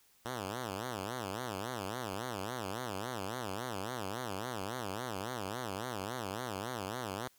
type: tone with vibrato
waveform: 5% pulse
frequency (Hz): 110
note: A2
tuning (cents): 0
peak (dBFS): -26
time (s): 0.25-7.28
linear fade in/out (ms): 5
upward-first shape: sine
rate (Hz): 3.6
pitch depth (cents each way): 270
effects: white hiss -67 dBFS RMS until 7.38 s